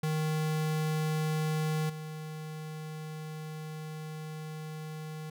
square tone with level steps, 155.56 Hz, D#3, in tune, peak -29 / -39 dBFS, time 0.03-5.3 s, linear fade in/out 5 ms, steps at 1.89 s, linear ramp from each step 10 ms, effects none

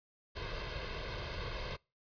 pink noise with comb filter, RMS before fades -40 dBFS, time 0.35-1.77 s, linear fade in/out 20 ms, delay 1.9 ms, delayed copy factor +0.7, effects noise-tail reverb RT60 0.3 s tail -26 dB re dry + resampled to 11025 Hz

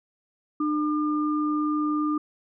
sine tone pair together, 301.3 / 1204 Hz, D4 / D6, +44 / +43 cents, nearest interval 2 octaves, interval 2399 cents, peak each -23 / -29 dBFS, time 0.6-2.18 s, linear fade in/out 5 ms, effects none

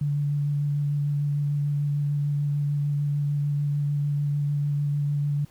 sine tone with vibrato, 144.8 Hz, D3, 24 cents flat, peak -22 dBFS, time 0.01-5.45 s, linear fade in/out 5 ms, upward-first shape square, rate 6.7 Hz, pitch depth 10 cents each way, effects pink hiss -58 dBFS RMS until 5.5 s

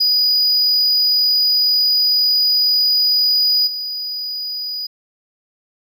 triangle tone with level steps, 4929 Hz, D#8, 17 cents flat, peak -11 / -21 dBFS, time 0-4.87 s, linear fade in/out 10 ms, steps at 3.66 s, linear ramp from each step 20 ms, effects none

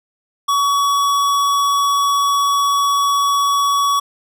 sine tone with hard clipping, 1129 Hz, C#6, 31 cents sharp, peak -15 dBFS, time 0.48-4 s, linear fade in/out 10 ms, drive 17 dB, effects none

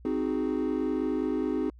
triangle chord, Ab dominant seventh, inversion first, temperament equal, 261.6 / 311.1 / 370 / 415.3 Hz, C4 / Eb4 / Gb4 / Ab4, 0 / 0 / 0 / 0 cents, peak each -28 / -28 / -31 / -31 dBFS, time 0.05-1.7 s, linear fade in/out 2 ms, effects tanh soft clip ceiling -16 dBFS + added 60 Hz sine -48 dBFS peak until 1.79 s

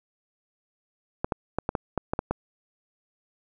clicks, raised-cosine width 1 ms, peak -11 dBFS, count 9, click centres 1.245 / 1.322 / 1.586 / 1.691 / 1.752 / 1.977 / 2.135 / 2.191 / 2.31 s, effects none

